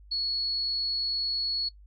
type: tone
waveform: sine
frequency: 4371 Hz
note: C#8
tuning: 25 cents flat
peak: -27 dBFS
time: 0.11-1.69 s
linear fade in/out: 10 ms
effects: noise-tail reverb RT60 0.1 s tail -21 dB re dry + added 50 Hz sine -49 dBFS peak until 1.86 s